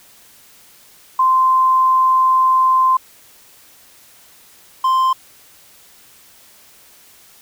sine / triangle tone pair in turn, 1040 / 1043.7 Hz, C6 / C6, -11 / -5 cents, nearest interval unison, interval 6 cents, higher second, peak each -10 dBFS, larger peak neither, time 1.19-2.97 / 4.84-5.13 s, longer first, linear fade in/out 5 ms, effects white hiss -47 dBFS RMS until 7.41 s

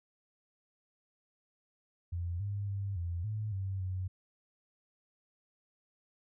sine tone with pitch steps, 86.7 / 101 / 99.1 / 86.1 / 107.2 / 96.3 / 92.9 Hz, F2 / G#2 / G2 / F2 / A2 / G2 / F#2, -12 / -48 / +19 / -24 / -45 / -30 / +7 cents, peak -33 dBFS, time 2.12-4.08 s, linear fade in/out 10 ms, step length 280 ms, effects none

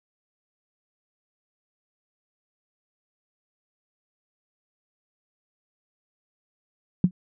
sine tone with exponential decay, 181.2 Hz, F#3, 36 cents flat, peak -10 dBFS, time 7.04-7.11 s, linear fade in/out 2 ms, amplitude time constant 15 ms, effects none

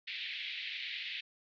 pink band-pass noise, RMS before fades -41 dBFS, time 0.07-1.21 s, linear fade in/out 10 ms, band 2000 to 4000 Hz, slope 48 dB/octave, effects none

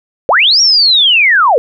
sine linear two-way sweep, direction up then down, 440 to 5670 to 440 Hz, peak -5 dBFS, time 0.29-1.58 s, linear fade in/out 0 ms, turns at 0.61 s, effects none

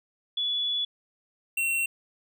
sine / square tone pair in turn, 3421 / 2725 Hz, A7 / F7, -49 / -43 cents, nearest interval major third, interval 394 cents, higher first, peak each -25 dBFS, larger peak neither, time 0.37-0.85 / 1.57-1.86 s, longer first, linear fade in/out 5 ms, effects none

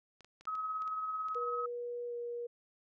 clicks, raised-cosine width 0.2 ms, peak -39 dBFS, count 9, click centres 0.207 / 0.246 / 0.41 / 0.454 / 0.553 / 0.821 / 0.877 / 1.285 / 1.347 s
sine tone with tremolo, 1275 Hz, D#6, 42 cents sharp, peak -33 dBFS, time 0.47-1.66 s, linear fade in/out 5 ms, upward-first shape sine, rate 18 Hz, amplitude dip 35%
sine tone with pitch glide, 481.7 to 476.7 Hz, B4 to A#4, -43 to +39 cents, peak -37 dBFS, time 1.35-2.47 s, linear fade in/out 10 ms, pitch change -18 cents, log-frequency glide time 2.07-2.14 s
effects none

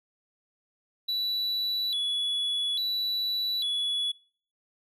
triangle tone with vibrato, 3662 Hz, A#7, 32 cents flat, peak -25 dBFS, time 1.08-4.12 s, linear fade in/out 10 ms, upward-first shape square, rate 0.59 Hz, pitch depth 130 cents each way, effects noise-tail reverb RT60 0.5 s tail -24 dB re dry

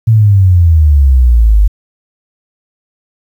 sine exponential sweep, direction down, 115 to 49 Hz, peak -3 dBFS, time 0.07-1.68 s, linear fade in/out 10 ms, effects 7-bit

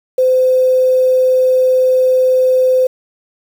sine tone with quantisation, 513 Hz, C5, 34 cents flat, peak -8 dBFS, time 0.18-2.87 s, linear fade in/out 5 ms, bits 6, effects none

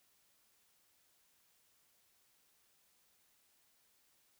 silence, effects white hiss -73 dBFS RMS until 4.39 s

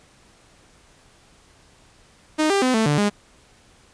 sawtooth tone with pitch steps, 309.2 / 396.6 / 255.4 / 221.5 / 147.2 / 205.7 Hz, D#4 / G4 / C4 / A3 / D3 / G#3, -11 / +20 / -42 / +12 / +4 / -16 cents, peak -13 dBFS, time 2.38-3.1 s, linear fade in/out 20 ms, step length 120 ms, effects pink hiss -54 dBFS RMS until 3.93 s + resampled to 22050 Hz

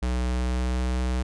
square tone with pitch glide, 61.9 to 62.69 Hz, B1 to B1, +5 to +27 cents, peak -24 dBFS, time 0.02-1.23 s, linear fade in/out 10 ms, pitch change +22 cents, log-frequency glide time 0.24-0.91 s, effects resampled to 22050 Hz

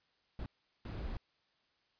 brown noise bursts at uneven times, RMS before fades -41 dBFS, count 2, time 0.39-0.46 / 0.85-1.17 s, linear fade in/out 2 ms, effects white hiss -75 dBFS RMS until 1.99 s + resampled to 11025 Hz

